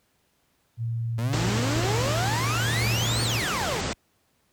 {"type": "tone", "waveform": "sine", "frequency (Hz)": 115.5, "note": "A#2", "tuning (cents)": -16, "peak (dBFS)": -25, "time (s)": [0.77, 3.43], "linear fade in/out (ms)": 50}
{"type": "exponential two-way sweep", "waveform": "30% pulse", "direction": "up then down", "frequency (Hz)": [110, 4554, 372], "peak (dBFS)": -25, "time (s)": [1.18, 3.81], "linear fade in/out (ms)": 5, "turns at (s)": 3.23}
{"type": "low-pass noise", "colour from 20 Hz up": "pink", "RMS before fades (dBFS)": -29, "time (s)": [1.33, 3.93], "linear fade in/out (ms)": 0, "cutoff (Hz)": 8100, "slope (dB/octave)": 96}
{"effects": ["pink hiss -68 dBFS RMS until 4.52 s", "high-pass 60 Hz 12 dB/octave"]}